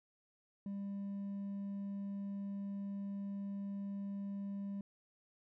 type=tone with hard clipping; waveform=sine; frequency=199 Hz; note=G3; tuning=26 cents sharp; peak=-40 dBFS; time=0.66-4.81 s; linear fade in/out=2 ms; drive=2 dB; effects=none